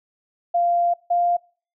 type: tone pair in turn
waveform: sine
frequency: 694 / 698.8 Hz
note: F5 / F5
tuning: -11 / +1 cents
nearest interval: unison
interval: 12 cents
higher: second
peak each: -16 dBFS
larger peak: neither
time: 0.54-0.94 / 1.1-1.37 s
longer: first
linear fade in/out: 10 ms
effects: noise-tail reverb RT60 0.4 s tail -25 dB re dry